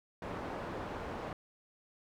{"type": "low-pass noise", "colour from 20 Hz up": "white", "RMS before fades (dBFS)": -41, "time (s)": [0.22, 1.33], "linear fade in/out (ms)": 2, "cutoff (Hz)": 890, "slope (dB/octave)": 12, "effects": []}